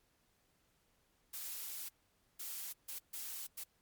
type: noise bursts at uneven times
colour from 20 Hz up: blue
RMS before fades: -44 dBFS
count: 5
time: 1.33-1.89 / 2.39-2.73 / 2.88-2.99 / 3.13-3.47 / 3.57-3.64 s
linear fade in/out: 10 ms
effects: pink hiss -75 dBFS RMS until 3.81 s + MP3 96 kbps